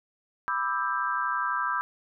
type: chord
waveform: sine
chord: E minor seventh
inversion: second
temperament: just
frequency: 988.9 / 1186.7 / 1318.5 / 1582.2 Hz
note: B5 / D6 / E6 / G6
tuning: +2 / +18 / 0 / +16 cents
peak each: -31 dBFS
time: 0.48-1.81 s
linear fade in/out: 0 ms
effects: none